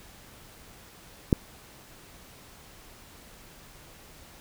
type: click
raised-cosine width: 3 ms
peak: -6 dBFS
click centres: 1.328 s
effects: pink hiss -51 dBFS RMS until 4.4 s